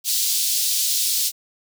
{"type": "high-pass noise", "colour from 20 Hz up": "pink", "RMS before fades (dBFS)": -21, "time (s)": [0.04, 1.32], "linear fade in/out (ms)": 50, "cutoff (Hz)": 3900, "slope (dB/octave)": 24, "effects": []}